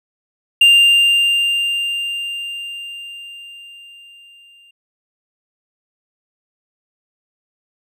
triangle tone with exponential decay, 2794 Hz, F7, in tune, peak -4 dBFS, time 0.61-4.71 s, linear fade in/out 5 ms, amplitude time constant 890 ms, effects none

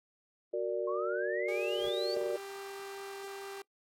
sine chord, Gb augmented, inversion none, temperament equal with one note detuned, 370 / 463.7 / 587.3 Hz, Gb4 / Bb4 / D5, 0 / -9 / 0 cents, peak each -35 dBFS, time 0.53-2.37 s, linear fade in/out 10 ms
sine exponential sweep, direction up, 1064 to 4672 Hz, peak -38 dBFS, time 0.87-2.15 s, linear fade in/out 10 ms
sawtooth tone with pitch glide, 407.4 to 394.4 Hz, G#4 to G4, -33 to +11 cents, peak -38 dBFS, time 1.48-3.62 s, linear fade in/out 5 ms, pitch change -56 cents, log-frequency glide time 1.74-2.05 s
pink noise with exponential growth, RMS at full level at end -49 dBFS, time 1.6-1.89 s, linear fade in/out 5 ms, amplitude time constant 62 ms
effects noise-tail reverb RT60 0.1 s tail -22 dB re dry + AAC 48 kbps

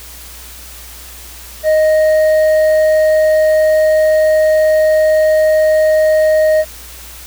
sine tone with hard clipping, 622.3 Hz, D#5, in tune, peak -9 dBFS, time 1.63-6.65 s, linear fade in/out 50 ms, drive 4 dB, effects added 60 Hz sine -36 dBFS peak until 7.26 s + white hiss -34 dBFS RMS until 7.26 s

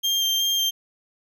35% pulse tone with vibrato, 3181 Hz, G7, 25 cents sharp, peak -18 dBFS, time 0.03-0.71 s, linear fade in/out 20 ms, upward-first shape square, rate 2.7 Hz, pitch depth 9 cents each way, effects none

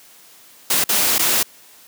white noise with dropouts, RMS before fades -17 dBFS, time 0.7-1.43 s, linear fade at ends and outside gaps 5 ms, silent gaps 0.841-0.89 / 1.183-1.192 s, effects white hiss -47 dBFS RMS until 1.87 s + high-pass 150 Hz 12 dB/octave

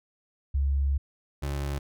sine / 30% pulse tone pair in turn, 69.3 / 70.55 Hz, C#2 / C#2, 0 / +31 cents, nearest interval unison, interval 31 cents, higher second, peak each -22 / -26 dBFS, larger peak first, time 0.54-0.98 / 1.42-1.79 s, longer first, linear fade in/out 10 ms, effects none

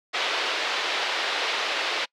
white band-pass noise, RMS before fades -27 dBFS, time 0.13-2.06 s, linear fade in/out 20 ms, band 380 to 4000 Hz, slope 24 dB/octave, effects noise-tail reverb RT60 0.1 s tail -26 dB re dry

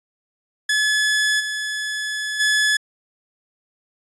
sawtooth tone with level steps, 1712 Hz, A6, 48 cents flat, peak -13 / -20 / -12 dBFS, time 0.69-2.77 s, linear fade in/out 5 ms, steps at 1.39 / 2.39 s, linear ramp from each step 20 ms, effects resampled to 22050 Hz

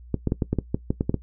clicks, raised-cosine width 3 ms, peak -9 dBFS, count 11, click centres 0.143 / 0.273 / 0.321 / 0.422 / 0.53 / 0.587 / 0.745 / 0.905 / 1.009 / 1.095 / 1.143 s, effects noise-tail reverb RT60 0.1 s tail -18 dB re dry + added 60 Hz sine -42 dBFS peak until 1.22 s

